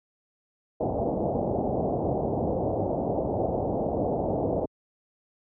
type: low-pass noise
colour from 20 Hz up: white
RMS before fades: -27 dBFS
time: 0.8-4.66 s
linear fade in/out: 10 ms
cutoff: 750 Hz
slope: 48 dB/octave
effects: high-pass 60 Hz 12 dB/octave